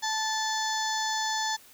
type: harmonic tone with a mistuned harmonic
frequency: 875 Hz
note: A5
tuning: 10 cents flat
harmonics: 1 / 2 / 4 / 5 / 6 / 7 / 8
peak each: -30 / -33 / -36 / -37 / -38 / -38 / -39 dBFS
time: 0.02-1.57 s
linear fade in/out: 20 ms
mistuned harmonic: 6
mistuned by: -21 cents
effects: white hiss -54 dBFS RMS until 1.73 s